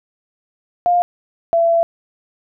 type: tone pair in turn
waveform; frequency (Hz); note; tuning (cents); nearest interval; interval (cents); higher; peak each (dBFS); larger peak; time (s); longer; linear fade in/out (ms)
sine; 705 / 671.8; F5 / E5; +16 / +33; minor second; 83; first; -11; neither; 0.86-1.02 / 1.53-1.83; second; 0
effects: none